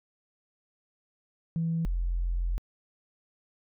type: tone pair in turn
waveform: sine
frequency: 164.81 / 43.38 Hz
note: E3 / F1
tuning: 0 / -11 cents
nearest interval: octave + major seventh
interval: 2311 cents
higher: first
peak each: -25 dBFS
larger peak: neither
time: 1.56-1.85 / 1.85-2.58 s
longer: second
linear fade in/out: 0 ms
effects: tanh soft clip ceiling -21 dBFS